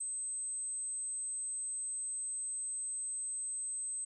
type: tone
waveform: sine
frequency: 8220 Hz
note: C9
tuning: 32 cents flat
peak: -36 dBFS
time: 0-4.05 s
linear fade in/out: 10 ms
effects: none